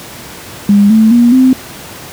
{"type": "tone with pitch steps", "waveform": "sine", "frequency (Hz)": [203, 220.1, 238.6, 258.7], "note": ["G#3", "A3", "A#3", "C4"], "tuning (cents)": [-39, 1, 41, -19], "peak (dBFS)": -3, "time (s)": [0.69, 1.53], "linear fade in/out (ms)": 2, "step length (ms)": 210, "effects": ["pink hiss -29 dBFS RMS until 2.12 s", "high-pass 80 Hz 12 dB/octave"]}